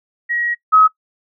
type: tone pair in turn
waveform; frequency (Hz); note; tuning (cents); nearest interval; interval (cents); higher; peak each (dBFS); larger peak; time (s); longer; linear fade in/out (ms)
sine; 1902 / 1274.9; A#6 / D#6; +34 / +42; perfect fifth; 692; first; -17 / -6; second; 0.29-0.55 / 0.72-0.88; first; 20
effects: noise-tail reverb RT60 0.1 s tail -21 dB re dry